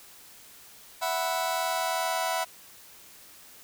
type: chord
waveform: sawtooth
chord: E suspended second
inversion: none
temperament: just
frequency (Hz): 659.3 / 741.7 / 988.9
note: E5 / F#5 / B5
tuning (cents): 0 / +4 / +2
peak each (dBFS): -27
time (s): 1.01-2.45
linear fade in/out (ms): 20
effects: white hiss -51 dBFS RMS until 3.63 s